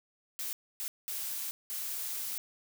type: noise bursts at uneven times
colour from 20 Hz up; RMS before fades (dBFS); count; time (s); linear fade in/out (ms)
blue; -37; 4; 0.39-0.53 / 0.8-0.88 / 1.08-1.51 / 1.7-2.38; 0
effects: none